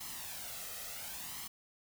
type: noise with flanger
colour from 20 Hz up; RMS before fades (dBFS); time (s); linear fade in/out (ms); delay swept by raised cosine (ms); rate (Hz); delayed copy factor
white; -44; 0-1.48; 10; 0.96 to 1.57; 0.69; +0.6
effects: none